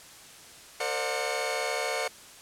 sawtooth tone cluster, 456.1 / 525 / 596 / 726 / 2212 Hz, A#4 / C5 / D5 / F#5 / C#7, -38 / +6 / +25 / -33 / -4 cents, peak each -31 dBFS, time 0.8-2.08 s, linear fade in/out 5 ms, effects white hiss -49 dBFS RMS until 2.41 s + low-pass 10000 Hz 12 dB/octave

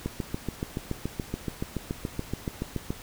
click train, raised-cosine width 3 ms, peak -16 dBFS, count 21, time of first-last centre 0.06-2.905 s, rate 7.03 Hz, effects pink hiss -45 dBFS RMS until 3.02 s

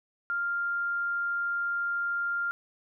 sine tone, 1396.9 Hz, F6, in tune, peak -27 dBFS, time 0.3-2.51 s, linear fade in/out 0 ms, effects none

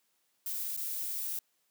violet noise with dropouts, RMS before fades -36 dBFS, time 0.46-1.39 s, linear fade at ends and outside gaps 2 ms, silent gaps 0.766-0.774 s, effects white hiss -75 dBFS RMS until 1.7 s + high-pass 150 Hz 12 dB/octave

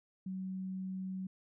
sine tone, 188.2 Hz, F#3, 30 cents sharp, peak -37 dBFS, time 0.26-1.27 s, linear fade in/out 5 ms, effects none

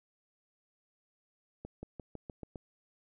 accelerating click train, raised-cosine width 2 ms, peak -29 dBFS, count 7, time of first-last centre 1.65-2.558 s, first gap 180 ms, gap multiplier 0.93, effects none

